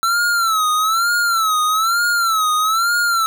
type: tone with vibrato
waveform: square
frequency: 1329 Hz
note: E6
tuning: 14 cents sharp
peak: -15 dBFS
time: 0.03-3.26 s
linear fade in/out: 0 ms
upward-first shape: sine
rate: 1.1 Hz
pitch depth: 120 cents each way
effects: none